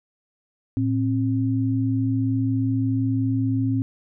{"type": "tone pair together", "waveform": "sine", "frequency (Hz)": [112.1, 266.6], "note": ["A2", "C4"], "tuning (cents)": [33, 33], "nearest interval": "octave + minor third", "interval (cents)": 1500, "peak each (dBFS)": -22, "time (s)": [0.77, 3.82], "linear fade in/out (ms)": 0, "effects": []}